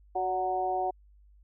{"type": "harmonic tone with a mistuned harmonic", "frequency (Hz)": 185, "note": "F#3", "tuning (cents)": 0, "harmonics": [2, 3, 4, 5], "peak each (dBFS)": [-34, -37, -28, -40], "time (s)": [0.15, 0.91], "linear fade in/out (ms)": 10, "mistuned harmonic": 3, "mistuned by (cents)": 52, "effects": ["added 50 Hz sine -55 dBFS peak until 1.43 s"]}